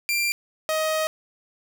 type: tone pair in turn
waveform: sawtooth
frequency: 2373 / 628.5 Hz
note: D7 / D#5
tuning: +17 / +17 cents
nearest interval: octave + major seventh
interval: 2300 cents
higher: first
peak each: -18 dBFS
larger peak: neither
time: 0.09-0.32 / 0.69-1.07 s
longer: second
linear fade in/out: 0 ms
effects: none